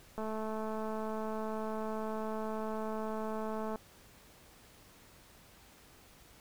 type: click train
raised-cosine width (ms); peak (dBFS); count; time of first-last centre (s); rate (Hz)
1; -26; 781; 0.18-3.758; 218
effects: pink hiss -59 dBFS RMS until 6.4 s